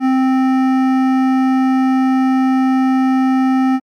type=tone with hard clipping; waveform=sine; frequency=261.6 Hz; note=C4; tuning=in tune; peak=-13 dBFS; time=0-3.8 s; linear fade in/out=50 ms; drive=13 dB; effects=Opus 48 kbps